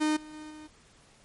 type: tone with level steps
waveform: 45% pulse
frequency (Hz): 306.7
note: D#4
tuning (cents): -25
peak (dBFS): -24 / -44 / -41 / -44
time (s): 0-0.68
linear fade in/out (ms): 20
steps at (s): 0.16 / 0.33 / 0.5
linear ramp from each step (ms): 10
effects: pink hiss -59 dBFS RMS until 1.24 s + MP3 48 kbps